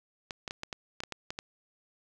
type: clicks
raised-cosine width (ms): 0.2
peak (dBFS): -19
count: 10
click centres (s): 0.308 / 0.478 / 0.509 / 0.634 / 0.728 / 1.004 / 1.036 / 1.123 / 1.305 / 1.389
effects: none